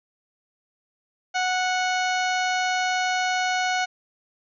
harmonic tone with a mistuned harmonic, 737 Hz, F#5, 7 cents flat, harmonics 1 / 2 / 3 / 4 / 5 / 6 / 7 / 8 / 9, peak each -24 / -27 / -30 / -34 / -39 / -36 / -43 / -38 / -41 dBFS, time 1.34-3.86 s, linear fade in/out 20 ms, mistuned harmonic 6, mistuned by -47 cents, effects none

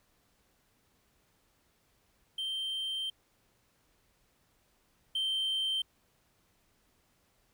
triangle tone pair in turn, 3136 / 3125 Hz, G7 / G7, 0 / -6 cents, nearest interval unison, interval 6 cents, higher first, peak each -31 / -27 dBFS, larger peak second, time 2.38-3.1 / 5.15-5.82 s, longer first, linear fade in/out 5 ms, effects tanh soft clip ceiling -23 dBFS + pink hiss -71 dBFS RMS until 7.53 s

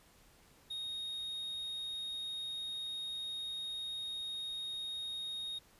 triangle tone, 3729 Hz, A#7, in tune, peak -37 dBFS, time 0.7-5.59 s, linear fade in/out 10 ms, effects pink hiss -64 dBFS RMS until 5.79 s + resampled to 32000 Hz

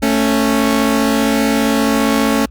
sawtooth tone pair together, 221.1 / 276.2 Hz, A3 / C#4, +9 / -6 cents, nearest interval major third, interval 385 cents, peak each -11 dBFS, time 0.02-2.46 s, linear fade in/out 10 ms, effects added 60 Hz sine -34 dBFS peak until 2.5 s + Opus 48 kbps

